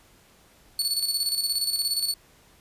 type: tone with tremolo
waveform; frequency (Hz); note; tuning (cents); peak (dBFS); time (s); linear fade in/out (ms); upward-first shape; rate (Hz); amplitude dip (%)
sawtooth; 4435; C#8; 0; -19; 0.79-2.14; 2; square; 17; 55
effects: pink hiss -57 dBFS RMS until 2.6 s + resampled to 32000 Hz